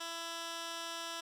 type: tone with band-pass filter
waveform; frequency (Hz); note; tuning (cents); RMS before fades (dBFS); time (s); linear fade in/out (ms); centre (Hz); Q
15% pulse; 333.7; E4; +21; -42; 0-1.21; 10; 4100; 0.66
effects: none